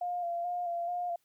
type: tone with vibrato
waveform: sine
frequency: 698.5 Hz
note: F5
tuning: in tune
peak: -31 dBFS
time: 0.01-1.16 s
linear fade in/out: 5 ms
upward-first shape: square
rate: 2.3 Hz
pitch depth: 27 cents each way
effects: white hiss -75 dBFS RMS until 1.24 s